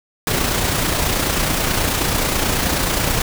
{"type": "noise with amplitude modulation", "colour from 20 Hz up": "pink", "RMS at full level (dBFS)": -17, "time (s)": [0.27, 3.22], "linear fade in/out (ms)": 2, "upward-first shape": "sine", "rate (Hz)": 29.3, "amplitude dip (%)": 40, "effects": []}